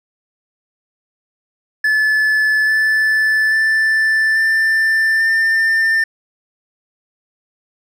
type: tone with pitch steps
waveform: triangle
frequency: 1731 / 1747.1 / 1763.3 / 1779.7 / 1796.2 Hz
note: A6 / A6 / A6 / A6 / A6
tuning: -29 / -13 / +3 / +19 / +35 cents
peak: -10 dBFS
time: 1.84-6.04 s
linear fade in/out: 5 ms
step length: 840 ms
effects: none